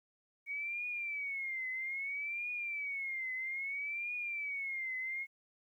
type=tone with vibrato; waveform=sine; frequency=2233 Hz; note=C#7; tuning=12 cents sharp; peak=-36 dBFS; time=0.46-5.27 s; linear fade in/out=50 ms; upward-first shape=triangle; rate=0.61 Hz; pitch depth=170 cents each way; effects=12-bit